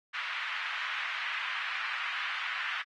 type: band-pass noise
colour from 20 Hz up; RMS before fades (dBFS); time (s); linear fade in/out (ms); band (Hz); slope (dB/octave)
white; -36; 0.13-2.83; 20; 1200 to 2600; 24
effects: AAC 32 kbps